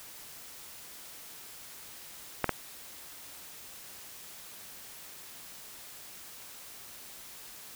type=clicks; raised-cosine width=0.5 ms; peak=-10 / -11 dBFS; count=2; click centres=2.443 / 2.493 s; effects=white hiss -48 dBFS RMS until 7.75 s